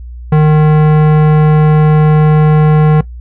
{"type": "tone with tanh clipping", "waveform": "sine", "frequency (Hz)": 153.2, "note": "D#3", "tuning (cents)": -27, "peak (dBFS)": -6, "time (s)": [0.32, 3.01], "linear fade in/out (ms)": 5, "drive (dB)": 18, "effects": ["noise-tail reverb RT60 0.1 s tail -18 dB re dry", "added 60 Hz sine -24 dBFS peak until 3.2 s"]}